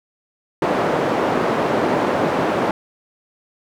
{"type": "band-pass noise", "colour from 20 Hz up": "white", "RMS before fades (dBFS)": -19, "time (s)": [0.62, 2.71], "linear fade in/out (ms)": 2, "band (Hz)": [190, 760], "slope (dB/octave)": 12, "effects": []}